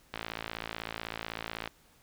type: click train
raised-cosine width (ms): 0.3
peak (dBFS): -19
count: 87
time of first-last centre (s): 0.14-1.676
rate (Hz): 56
effects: pink hiss -63 dBFS RMS until 2.02 s